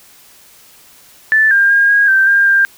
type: tone with pitch steps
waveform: sine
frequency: 1755 / 1602 / 1620 / 1637 / 1562 / 1602 / 1592 Hz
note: A6 / G6 / G#6 / G#6 / G6 / G6 / G6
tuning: -5 / +37 / -43 / -25 / -7 / +37 / +26 cents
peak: -7 dBFS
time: 1.32-2.65 s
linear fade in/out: 0 ms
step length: 190 ms
effects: white hiss -44 dBFS RMS until 2.77 s